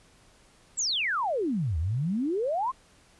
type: exponential two-way sweep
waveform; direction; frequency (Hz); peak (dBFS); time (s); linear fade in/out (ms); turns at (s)
sine; down then up; 8020 to 73.9 to 1104; -25; 0.77-2.72; 20; 1.78
effects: pink hiss -59 dBFS RMS until 3.19 s + resampled to 24000 Hz